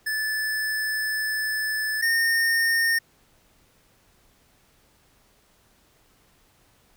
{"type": "tone pair in turn", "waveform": "square", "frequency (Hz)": [1742, 1831.7], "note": ["A6", "A#6"], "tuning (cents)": [-18, -31], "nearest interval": "minor second", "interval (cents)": 87, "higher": "second", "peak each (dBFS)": [-25, -20], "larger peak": "second", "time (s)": [[0.06, 2.02], [2.02, 2.99]], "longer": "first", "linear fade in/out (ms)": 10, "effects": ["pink hiss -61 dBFS RMS until 6.96 s"]}